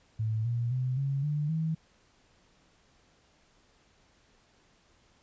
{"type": "tone with pitch steps", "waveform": "sine", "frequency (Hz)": [110, 118.58, 127.83, 137.79, 148.54, 160.12], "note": ["A2", "A#2", "C3", "C#3", "D3", "D#3"], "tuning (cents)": [0, 30, -40, -10, 20, 50], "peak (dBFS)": -27, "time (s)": [0.19, 1.75], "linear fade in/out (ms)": 10, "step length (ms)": 260, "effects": ["pink hiss -65 dBFS RMS until 5.22 s", "resampled to 16000 Hz"]}